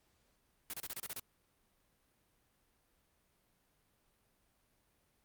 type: noise bursts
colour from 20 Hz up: white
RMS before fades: -42 dBFS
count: 8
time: 0.7-1.196 s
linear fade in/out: 0 ms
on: 34 ms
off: 32 ms
effects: pink hiss -75 dBFS RMS until 5.24 s + Opus 48 kbps